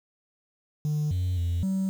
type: tone with pitch steps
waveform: triangle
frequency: 150.5 / 90.9 / 86.2 / 191 Hz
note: D3 / F#2 / F2 / G3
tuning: +43 / -30 / -22 / -45 cents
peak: -21 dBFS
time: 0.85-1.89 s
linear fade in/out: 0 ms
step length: 260 ms
effects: tanh soft clip ceiling -19 dBFS + 8-bit